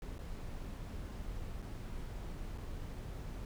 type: noise with dropouts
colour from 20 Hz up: brown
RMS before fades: -43 dBFS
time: 0.02-3.45 s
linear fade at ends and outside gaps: 1 ms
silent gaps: 0.182-0.19 / 1.62-1.624 / 2.577-2.582 s
effects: none